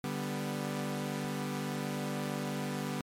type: chord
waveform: sawtooth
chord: G major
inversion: second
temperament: equal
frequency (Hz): 146.83 / 196 / 246.9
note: D3 / G3 / B3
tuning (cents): 0 / 0 / 0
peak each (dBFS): -34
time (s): 0.04-3.01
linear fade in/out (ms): 0
effects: MP3 64 kbps